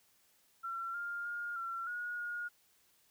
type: tone with pitch steps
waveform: sine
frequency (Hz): 1358 / 1403 / 1417 / 1360 / 1446 / 1433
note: F6 / F6 / F6 / F6 / F#6 / F6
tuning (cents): -49 / +8 / +25 / -46 / -40 / +44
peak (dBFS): -37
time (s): 0.63-2.49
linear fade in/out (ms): 20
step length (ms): 310
effects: white hiss -70 dBFS RMS until 3.1 s